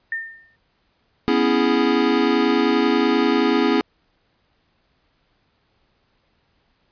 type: tone with exponential decay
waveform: sine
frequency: 1812 Hz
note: A#6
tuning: 50 cents flat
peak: -20 dBFS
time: 0.12-0.56 s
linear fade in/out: 2 ms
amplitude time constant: 95 ms
type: chord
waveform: square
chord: C# minor seventh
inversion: third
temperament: equal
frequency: 246.9 / 277.2 / 329.6 / 415.3 Hz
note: B3 / C#4 / E4 / G#4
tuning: 0 / 0 / 0 / 0 cents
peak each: -22 dBFS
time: 1.28-3.81 s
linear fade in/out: 0 ms
effects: pink hiss -65 dBFS RMS until 6.91 s + resampled to 11025 Hz